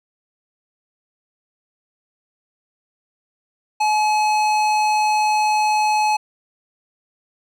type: tone with hard clipping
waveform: sine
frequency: 852 Hz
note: G#5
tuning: 44 cents sharp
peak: -17 dBFS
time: 3.8-6.17 s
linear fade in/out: 10 ms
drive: 15 dB
effects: none